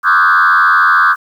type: tone with frequency modulation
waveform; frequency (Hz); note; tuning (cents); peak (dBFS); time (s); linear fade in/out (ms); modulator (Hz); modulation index
sine; 1351; E6; +42; -5; 0.03-1.16; 50; 86.5; 2.9
effects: tanh soft clip ceiling -3 dBFS + 7-bit